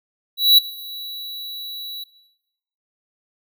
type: tone with ADSR envelope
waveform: square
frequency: 3925 Hz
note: B7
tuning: 11 cents flat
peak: -8 dBFS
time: 0.37-2.04 s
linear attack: 210 ms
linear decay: 9 ms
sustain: -22 dB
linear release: 8 ms
effects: noise-tail reverb RT60 0.9 s tail -18 dB re dry